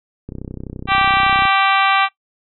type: click train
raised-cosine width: 3 ms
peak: -16 dBFS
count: 38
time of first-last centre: 0.29-1.454 s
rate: 31.8 Hz
type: harmonic tone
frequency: 390 Hz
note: G4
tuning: 9 cents flat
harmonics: 2 / 3 / 4 / 5 / 6 / 7 / 8 / 9 / 10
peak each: -17 / -16 / -22 / -24 / -22 / -23 / -26 / -29 / -29 dBFS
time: 0.87-2.09 s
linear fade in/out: 50 ms
effects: noise-tail reverb RT60 0.1 s tail -18 dB re dry